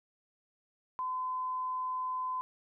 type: tone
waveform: sine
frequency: 1020 Hz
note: C6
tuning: 44 cents flat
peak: -32 dBFS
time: 0.99-2.41 s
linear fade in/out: 0 ms
effects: none